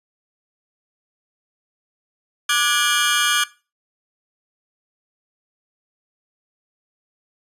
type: tone cluster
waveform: 25% pulse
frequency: 1181 / 1455 / 1680 / 3197 Hz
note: D6 / F#6 / G#6 / G7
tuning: +9 / -29 / +19 / +33 cents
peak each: -18 dBFS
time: 2.49-3.44 s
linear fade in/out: 5 ms
effects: noise-tail reverb RT60 0.3 s tail -18 dB re dry + resampled to 32000 Hz